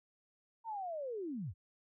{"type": "linear sweep", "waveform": "sine", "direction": "down", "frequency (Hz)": [932.3, 67.4], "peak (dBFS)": -38, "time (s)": [0.64, 1.54], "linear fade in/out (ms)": 50, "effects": []}